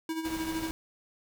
square tone with tremolo, 322.1 Hz, E4, 40 cents flat, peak -30 dBFS, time 0.09-0.71 s, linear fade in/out 2 ms, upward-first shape sine, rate 13 Hz, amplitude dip 60%
pink noise, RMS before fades -41 dBFS, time 0.25-0.71 s, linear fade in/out 0 ms
effects none

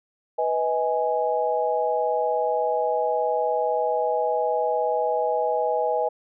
sine chord, G# minor, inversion first, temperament equal with one note detuned, 493.9 / 633.1 / 830.6 Hz, B4 / D#5 / G#5, 0 / +30 / 0 cents, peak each -25 dBFS, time 0.38-6.09 s, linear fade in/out 10 ms, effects none

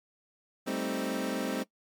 25% pulse chord, A half-diminished seventh, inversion third, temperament equal, 196 / 220 / 261.6 / 311.1 Hz, G3 / A3 / C4 / Eb4, 0 / 0 / 0 / 0 cents, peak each -33 / -33 / -30 / -34 dBFS, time 0.66-1.64 s, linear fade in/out 20 ms, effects noise-tail reverb RT60 0.1 s tail -20 dB re dry + MP3 96 kbps

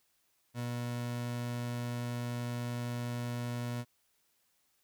30% pulse tone, 120.7 Hz, B2, 39 cents flat, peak -32 dBFS, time 0.54-3.85 s, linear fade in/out 50 ms, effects white hiss -74 dBFS RMS until 4.83 s

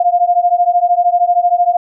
sine beating tone pair, 698.5 / 711.5 Hz, F5 / F5, 0 / +32 cents, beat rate 13 Hz, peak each -12 dBFS, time 0-1.77 s, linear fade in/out 5 ms, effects none

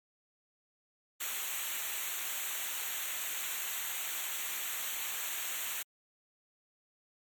white noise with comb filter, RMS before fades -37 dBFS, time 1.2-5.83 s, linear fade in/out 10 ms, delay 0.2 ms, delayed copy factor -0.9, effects MP3 96 kbps

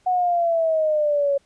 sine exponential sweep, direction down, 740 to 554.4 Hz, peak -17 dBFS, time 0.06-1.38 s, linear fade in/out 10 ms, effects pink hiss -62 dBFS RMS until 1.45 s + resampled to 22050 Hz

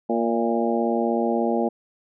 harmonic tone with a mistuned harmonic, 116.54 Hz, A#2, in tune, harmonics 2 / 3 / 4 / 5 / 6 / 7, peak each -24 / -26 / -27 / -28 / -29 / -29 dBFS, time 0.09-1.69 s, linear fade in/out 10 ms, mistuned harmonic 6, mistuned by -44 cents, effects none

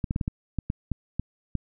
clicks, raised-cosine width 5 ms, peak -14 dBFS, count 10, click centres 0.042 / 0.109 / 0.161 / 0.212 / 0.279 / 0.587 / 0.701 / 0.917 / 1.196 / 1.553 s, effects none

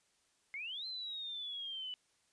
sine exponential two-way sweep, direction up then down, 2100 to 4135 to 2964 Hz, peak -40 dBFS, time 0.54-1.94 s, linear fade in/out 0 ms, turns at 0.86 s, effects white hiss -74 dBFS RMS until 2.32 s + resampled to 22050 Hz

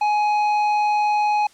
sine tone with tanh clipping, 838 Hz, G#5, 15 cents sharp, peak -18 dBFS, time 0.01-1.47 s, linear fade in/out 5 ms, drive 9 dB, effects white hiss -52 dBFS RMS until 1.53 s + low-pass 8000 Hz 12 dB/octave

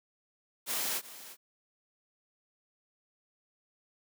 white noise with echo, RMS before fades -33 dBFS, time 0.66-1.02 s, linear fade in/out 50 ms, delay 350 ms, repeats 1, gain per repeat -15 dB, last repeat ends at 1.37 s, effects high-pass 200 Hz 12 dB/octave

